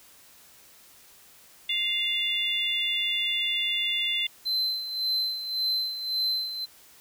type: harmonic tone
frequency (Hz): 698.5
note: F5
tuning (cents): 0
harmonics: 3 / 4 / 5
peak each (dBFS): -32 / -29 / -27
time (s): 1.69-4.27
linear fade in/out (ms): 5
type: tone with tremolo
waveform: triangle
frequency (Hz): 4076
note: C8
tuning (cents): -46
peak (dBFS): -22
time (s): 4.45-6.66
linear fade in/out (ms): 20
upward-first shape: sine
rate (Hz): 1.8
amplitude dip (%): 65
effects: white hiss -54 dBFS RMS until 7 s